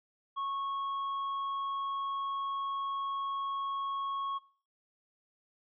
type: tone with hard clipping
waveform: triangle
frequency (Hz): 1100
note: C#6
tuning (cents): -14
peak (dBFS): -34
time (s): 0.36-4.39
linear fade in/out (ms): 20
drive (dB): 7
effects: noise-tail reverb RT60 0.4 s tail -20 dB re dry + resampled to 11025 Hz